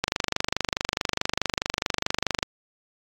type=click train; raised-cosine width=0.2 ms; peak=-5 dBFS; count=60; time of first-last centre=0.04-2.429 s; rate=24.7 Hz; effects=AAC 64 kbps